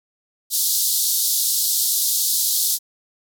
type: band-pass noise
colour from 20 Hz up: white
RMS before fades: -20 dBFS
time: 0.5-2.79 s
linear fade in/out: 50 ms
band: 3700 to 16000 Hz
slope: 48 dB/octave
effects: none